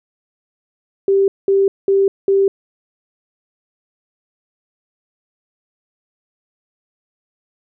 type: tone bursts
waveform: sine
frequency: 392 Hz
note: G4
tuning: in tune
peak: -10 dBFS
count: 4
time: 1.08-2.48 s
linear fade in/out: 2 ms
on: 200 ms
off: 200 ms
effects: none